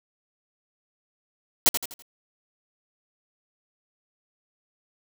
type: noise with echo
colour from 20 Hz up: white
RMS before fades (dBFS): -17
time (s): 1.66-1.69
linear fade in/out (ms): 0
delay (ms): 83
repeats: 4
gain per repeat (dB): -8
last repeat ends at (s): 2.022
effects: none